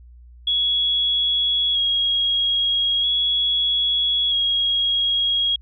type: tone with vibrato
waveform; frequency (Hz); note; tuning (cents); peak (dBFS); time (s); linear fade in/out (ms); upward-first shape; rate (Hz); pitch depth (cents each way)
sine; 3322; G#7; 0; -17; 0.47-5.56; 5; square; 0.39; 17
effects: added 60 Hz sine -42 dBFS peak until 5.61 s